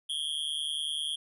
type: tone with amplitude modulation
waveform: square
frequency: 3261 Hz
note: G#7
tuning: 32 cents flat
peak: -27 dBFS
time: 0.09-1.16 s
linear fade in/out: 10 ms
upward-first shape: sine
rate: 150 Hz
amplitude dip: 100%
effects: resampled to 24000 Hz